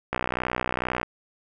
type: click train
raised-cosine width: 0.5 ms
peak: -10 dBFS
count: 57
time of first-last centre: 0.13-1.03 s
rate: 62.2 Hz
effects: none